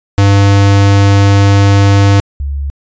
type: tone pair in turn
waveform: square / sine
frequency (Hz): 99.7 / 70.11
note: G2 / C#2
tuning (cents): +30 / +20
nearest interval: tritone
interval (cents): 610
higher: first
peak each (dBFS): -5 / -14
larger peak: first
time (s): 0.18-2.2 / 2.4-2.7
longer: first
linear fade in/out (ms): 0
effects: resampled to 16000 Hz